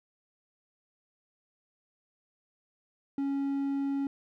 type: tone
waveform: triangle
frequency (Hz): 277.2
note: C#4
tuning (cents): 0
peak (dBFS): -26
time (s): 3.18-4.07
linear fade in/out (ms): 2
effects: none